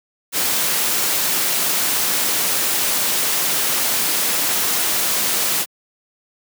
white noise, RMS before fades -19 dBFS, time 0.32-5.66 s, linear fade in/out 50 ms, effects high-pass 150 Hz 12 dB/octave

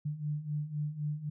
sine beating tone pair, 146.8 / 150.7 Hz, D3 / D3, 0 / +45 cents, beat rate 3.9 Hz, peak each -38 / -34 dBFS, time 0.05-1.3 s, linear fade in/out 10 ms, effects none

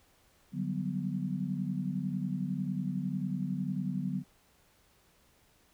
sine chord, G major seventh, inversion second, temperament equal, 146.83 / 185 / 196 / 246.9 Hz, D3 / F#3 / G3 / B3, 0 / 0 / 0 / 0 cents, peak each -37 / -34 / -39 / -38 dBFS, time 0.52-4.24 s, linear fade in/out 50 ms, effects pink hiss -66 dBFS RMS until 5.73 s

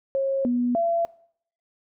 sine tone with pitch steps, 542 / 244 / 677 Hz, C#5 / B3 / E5, -39 / -21 / +46 cents, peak -20 dBFS, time 0.15-1.05 s, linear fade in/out 0 ms, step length 300 ms, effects noise-tail reverb RT60 0.6 s tail -21 dB re dry

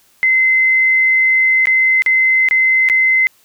sine tone with dropouts, 2059 Hz, C7, 28 cents flat, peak -9 dBFS, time 0.23-3.27 s, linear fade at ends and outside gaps 0 ms, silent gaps 1.656-1.671 / 2.021-2.062 / 2.487-2.51 / 2.888-2.898 s, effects white hiss -53 dBFS RMS until 3.44 s

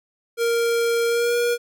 square tone with pitch glide, 466.2 to 477.4 Hz, A#4 to A#4, 0 to +41 cents, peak -19 dBFS, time 0.37-1.58 s, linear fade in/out 50 ms, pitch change +41 cents, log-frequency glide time 1.07-1.35 s, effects none

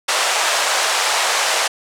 pink band-pass noise, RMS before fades -18 dBFS, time 0.08-1.68 s, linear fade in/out 10 ms, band 600 to 9000 Hz, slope 24 dB/octave, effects none

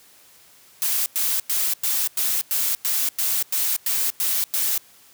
blue noise bursts, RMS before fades -22 dBFS, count 12, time 0.82-4.778 s, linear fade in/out 0 ms, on 240 ms, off 98 ms, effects white hiss -52 dBFS RMS until 5.13 s + high-pass 60 Hz 12 dB/octave

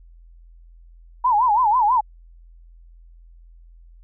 sine tone with vibrato, 919 Hz, A#5, 25 cents flat, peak -14 dBFS, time 1.24-2.01 s, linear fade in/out 10 ms, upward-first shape sine, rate 6.1 Hz, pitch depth 200 cents each way, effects added 42 Hz sine -44 dBFS peak until 4.03 s

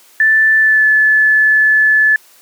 sine tone with pitch glide, 1760 to 1730.8 Hz, A6 to A6, 0 to -29 cents, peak -7 dBFS, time 0.2-2.16 s, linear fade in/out 2 ms, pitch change -29 cents, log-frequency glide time 0.59-0.87 s, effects white hiss -46 dBFS RMS until 2.41 s + high-pass 300 Hz 12 dB/octave

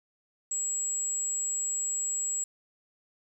sine tone, 7650 Hz, A#8, 44 cents sharp, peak -27 dBFS, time 0.51-2.44 s, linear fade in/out 5 ms, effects tanh soft clip ceiling -25 dBFS + 9-bit

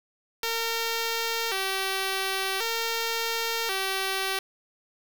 5% pulse tone with vibrato, 419.9 Hz, G#4, 19 cents sharp, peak -15 dBFS, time 0.43-4.39 s, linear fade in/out 2 ms, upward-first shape square, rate 0.46 Hz, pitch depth 150 cents each way, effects 7-bit

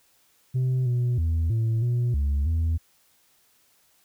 sine tone with pitch steps, 128.4 / 122.3 / 81.7 / 112.9 / 121 / 70.8 / 81.5 Hz, C3 / B2 / E2 / A2 / B2 / C#2 / E2, -32 / -16 / -15 / +45 / -35 / +37 / -19 cents, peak -18 dBFS, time 0.54-2.78 s, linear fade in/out 20 ms, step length 320 ms, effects tanh soft clip ceiling -20 dBFS + white hiss -63 dBFS RMS until 4.04 s

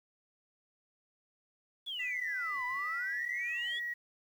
sine exponential two-way sweep, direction down then up, 3486 to 971 to 3486 Hz, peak -36 dBFS, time 1.86-3.8 s, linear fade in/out 20 ms, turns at 2.65 s
sine tone with pitch glide, 1987 to 1911.6 Hz, B6 to A#6, +10 to +43 cents, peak -34 dBFS, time 1.99-3.94 s, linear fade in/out 10 ms, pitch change -67 cents, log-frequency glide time 2.62-3.59 s
effects tanh soft clip ceiling -27 dBFS + 10-bit

